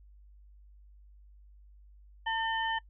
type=tone cluster; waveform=sine; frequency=898 / 1806 / 3051 Hz; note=A5 / A6 / G7; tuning=+35 / +45 / -48 cents; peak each=-31 / -34 / -38 dBFS; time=2.26-2.79 s; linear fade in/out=10 ms; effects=noise-tail reverb RT60 0.1 s tail -24 dB re dry + added 50 Hz sine -53 dBFS peak until 2.89 s